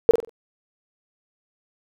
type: tone with echo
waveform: sine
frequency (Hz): 461.7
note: A#4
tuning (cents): -17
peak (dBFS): -6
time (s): 0.09-0.11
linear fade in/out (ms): 0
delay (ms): 46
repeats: 4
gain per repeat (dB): -9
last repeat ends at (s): 0.294
effects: none